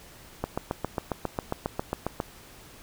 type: click train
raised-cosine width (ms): 1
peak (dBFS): -13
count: 14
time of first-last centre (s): 0.44-2.202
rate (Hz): 7.38
effects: pink hiss -50 dBFS RMS until 2.82 s